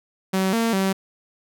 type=tone with pitch steps; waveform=sawtooth; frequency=189.8 / 228.7 / 192.2 Hz; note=F#3 / A#3 / G3; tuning=+44 / -33 / -34 cents; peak=-15 dBFS; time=0.33-0.93 s; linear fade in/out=10 ms; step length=200 ms; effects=none